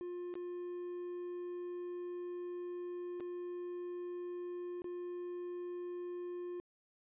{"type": "tone with dropouts", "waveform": "triangle", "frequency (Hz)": 353.8, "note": "F4", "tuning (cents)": 23, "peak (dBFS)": -38, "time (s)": [0.01, 6.6], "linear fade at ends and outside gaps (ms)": 0, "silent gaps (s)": [[0.34, 0.354], [3.2, 3.206], [4.819, 4.843]], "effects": ["resampled to 8000 Hz"]}